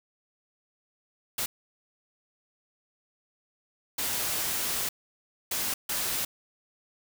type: noise bursts at uneven times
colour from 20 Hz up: white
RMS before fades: -30 dBFS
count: 4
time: 1.38-1.46 / 3.98-4.89 / 5.51-5.74 / 5.89-6.25 s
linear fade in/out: 5 ms
effects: none